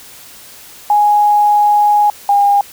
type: tone pair in turn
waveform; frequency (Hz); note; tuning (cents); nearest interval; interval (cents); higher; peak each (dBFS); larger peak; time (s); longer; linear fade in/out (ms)
sine; 830.6 / 809.3; G#5 / G#5; 0 / -45; unison; 45; first; -7 / -7; neither; 0.9-2.1 / 2.29-2.61; first; 2
effects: white hiss -37 dBFS RMS until 2.72 s